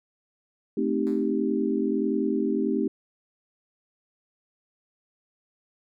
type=chord; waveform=sine; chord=A half-diminished seventh; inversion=none; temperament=equal; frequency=220 / 261.6 / 311.1 / 392 Hz; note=A3 / C4 / Eb4 / G4; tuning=0 / 0 / 0 / 0 cents; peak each=-28 dBFS; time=0.77-2.88 s; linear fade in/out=5 ms
type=tone with exponential decay; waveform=5% pulse; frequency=146.83 Hz; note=D3; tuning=in tune; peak=-34 dBFS; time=1.07-1.44 s; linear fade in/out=0 ms; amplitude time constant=79 ms
effects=none